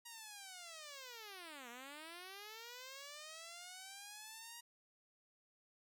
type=linear two-way sweep; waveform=5% pulse; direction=down then up; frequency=952 to 231.6 to 952 Hz; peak=-39 dBFS; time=0.05-4.61 s; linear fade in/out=10 ms; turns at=1.69 s; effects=none